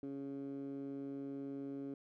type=tone with band-pass filter; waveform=15% pulse; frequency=138.59 Hz; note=C#3; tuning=in tune; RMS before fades=-44 dBFS; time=0.03-1.94 s; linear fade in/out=2 ms; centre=310 Hz; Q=3.6; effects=none